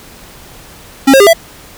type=tone with pitch steps; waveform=square; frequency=271.8 / 538 / 403.4 / 664 Hz; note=C#4 / C5 / G4 / E5; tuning=-34 / +48 / +50 / +12 cents; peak=-3 dBFS; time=1.07-1.334 s; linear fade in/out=10 ms; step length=66 ms; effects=pink hiss -36 dBFS RMS until 1.77 s